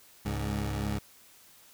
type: tone pair together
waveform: 20% pulse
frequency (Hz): 68.23 / 103.83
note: C#2 / G#2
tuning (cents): -27 / 0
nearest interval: perfect fifth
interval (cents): 727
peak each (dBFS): -28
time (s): 0.25-0.99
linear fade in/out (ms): 10
effects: white hiss -57 dBFS RMS until 1.73 s